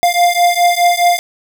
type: beating tone pair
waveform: square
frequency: 698.5 / 703.3 Hz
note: F5 / F5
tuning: 0 / +12 cents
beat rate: 4.8 Hz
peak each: -13 dBFS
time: 0.03-1.19 s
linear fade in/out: 0 ms
effects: none